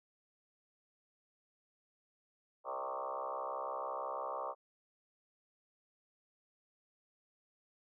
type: tone with frequency modulation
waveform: sine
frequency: 851 Hz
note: G#5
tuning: 42 cents sharp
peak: -37 dBFS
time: 2.64-4.55 s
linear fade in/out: 50 ms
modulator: 66 Hz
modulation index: 5.4
effects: none